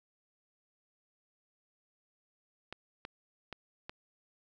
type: clicks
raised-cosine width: 0.3 ms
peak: -25 dBFS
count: 4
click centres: 2.726 / 3.051 / 3.527 / 3.895 s
effects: none